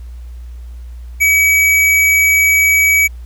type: tone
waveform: square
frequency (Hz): 2276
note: C#7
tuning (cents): +45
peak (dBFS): -9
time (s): 1.2-3.08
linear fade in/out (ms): 20
effects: added 60 Hz sine -27 dBFS peak until 3.25 s + pink hiss -52 dBFS RMS until 3.25 s